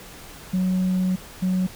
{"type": "tone pair in turn", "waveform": "sine", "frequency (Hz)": [185, 185], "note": ["F#3", "F#3"], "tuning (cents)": [0, 0], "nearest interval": "unison", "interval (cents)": 0, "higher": "neither", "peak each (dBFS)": -17, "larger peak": "neither", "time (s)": [[0.53, 1.16], [1.42, 1.67]], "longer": "first", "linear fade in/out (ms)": 10, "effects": ["tanh soft clip ceiling -17 dBFS", "pink hiss -42 dBFS RMS until 1.75 s"]}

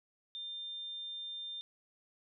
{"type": "tone", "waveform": "sine", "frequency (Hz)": 3600, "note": "A7", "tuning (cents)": 39, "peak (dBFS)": -40, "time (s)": [0.35, 1.61], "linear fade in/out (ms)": 0, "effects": []}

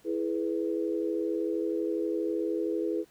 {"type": "chord", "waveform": "sine", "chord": "E major", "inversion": "none", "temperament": "equal with one note detuned", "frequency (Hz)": [329.6, 421.3, 493.9], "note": ["E4", "G#4", "B4"], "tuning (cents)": [0, 25, 0], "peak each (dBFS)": [-30, -32, -34], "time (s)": [0.04, 3.05], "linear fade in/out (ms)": 50, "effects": ["pink hiss -62 dBFS RMS until 3.1 s", "high-pass 60 Hz 12 dB/octave"]}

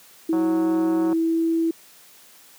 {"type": "tone with pitch glide", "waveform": "sine", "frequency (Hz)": [324.9, 328.9], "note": ["E4", "E4"], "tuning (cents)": [-25, -4], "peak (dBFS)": -18, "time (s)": [0.29, 1.71], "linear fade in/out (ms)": 5, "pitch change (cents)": 21, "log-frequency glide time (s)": [0.81, 1.41]}
{"type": "click train", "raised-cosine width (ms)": 1, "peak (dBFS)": -18, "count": 148, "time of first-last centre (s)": [0.33, 1.129], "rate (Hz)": 184}
{"effects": ["white hiss -50 dBFS RMS until 2.58 s", "high-pass 150 Hz 12 dB/octave"]}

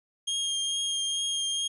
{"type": "tone with vibrato", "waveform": "sawtooth", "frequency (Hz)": 3230, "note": "G#7", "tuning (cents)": -49, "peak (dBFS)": -24, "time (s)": [0.27, 1.68], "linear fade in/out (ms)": 10, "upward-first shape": "triangle", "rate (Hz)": 2.3, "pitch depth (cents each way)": 17, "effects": ["resampled to 24000 Hz"]}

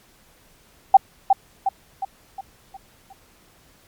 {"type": "tone with echo", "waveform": "sine", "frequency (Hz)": 778, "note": "G5", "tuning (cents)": -13, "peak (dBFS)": -4, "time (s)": [0.94, 0.97], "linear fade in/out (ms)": 5, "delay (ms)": 360, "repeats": 6, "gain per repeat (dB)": -6, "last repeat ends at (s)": 3.13, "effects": ["pink hiss -55 dBFS RMS until 3.87 s", "MP3 96 kbps"]}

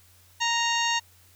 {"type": "harmonic tone with a mistuned harmonic", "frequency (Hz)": 932.3, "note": "A#5", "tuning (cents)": 0, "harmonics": [1, 2, 3, 4, 5, 6, 7, 8], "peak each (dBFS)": [-27, -29, -29, -32, -35, -37, -33, -43], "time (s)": [0.4, 1], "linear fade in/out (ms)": 20, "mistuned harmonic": 5, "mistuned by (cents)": -90, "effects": ["added 90 Hz sine -58 dBFS peak until 1.35 s", "white hiss -58 dBFS RMS until 1.35 s"]}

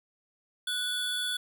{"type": "tone pair together", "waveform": "square", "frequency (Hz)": [1480, 3432], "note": ["F#6", "A7"], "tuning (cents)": [0, -44], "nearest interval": "octave + minor third", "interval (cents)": 1456, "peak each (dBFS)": [-36, -31], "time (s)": [0.67, 1.37], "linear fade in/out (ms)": 5, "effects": []}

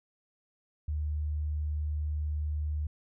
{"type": "tone", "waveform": "sine", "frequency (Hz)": 75.4, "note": "D2", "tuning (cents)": 46, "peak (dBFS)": -29, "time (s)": [0.88, 2.87], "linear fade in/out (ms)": 5, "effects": []}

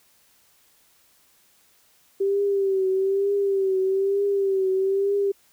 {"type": "tone with vibrato", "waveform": "sine", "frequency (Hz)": 390, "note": "G4", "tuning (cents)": -9, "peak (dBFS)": -19, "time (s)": [2.2, 5.32], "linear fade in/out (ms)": 10, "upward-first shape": "triangle", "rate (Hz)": 1.1, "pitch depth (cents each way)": 62, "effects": ["white hiss -60 dBFS RMS until 5.52 s"]}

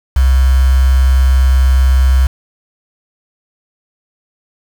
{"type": "tone with quantisation", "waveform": "sine", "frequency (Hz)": 65.1, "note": "C2", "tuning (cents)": -8, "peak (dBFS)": -6, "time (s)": [0.16, 2.27], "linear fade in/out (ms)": 5, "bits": 4, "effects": []}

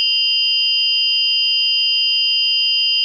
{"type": "tone cluster", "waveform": "sine", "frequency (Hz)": [2806, 3111, 4917], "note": ["F7", "G7", "D#8"], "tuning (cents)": [8, -14, -21], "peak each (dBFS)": -18, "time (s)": [0, 3.04], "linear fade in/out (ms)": 0, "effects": []}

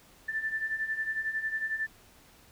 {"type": "beating tone pair", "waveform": "sine", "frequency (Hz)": [1760, 1771], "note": ["A6", "A6"], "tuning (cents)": [0, 11], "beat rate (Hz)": 11, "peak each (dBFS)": [-36, -31], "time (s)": [0.28, 1.87], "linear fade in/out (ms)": 10, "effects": ["pink hiss -58 dBFS RMS until 2.51 s"]}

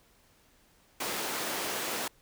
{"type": "high-pass noise", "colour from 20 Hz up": "pink", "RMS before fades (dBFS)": -34, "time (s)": [1, 2.08], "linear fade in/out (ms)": 5, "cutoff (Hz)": 330, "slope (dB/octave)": 12, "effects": ["pink hiss -64 dBFS RMS until 2.21 s"]}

